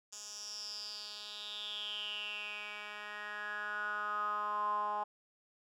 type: tone with band-pass filter sweep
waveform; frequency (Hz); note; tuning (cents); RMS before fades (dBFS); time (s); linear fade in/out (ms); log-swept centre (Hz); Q
10% pulse; 208.6; G#3; +8; -40; 0.12-5.04; 10; 6500 to 910; 8
effects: none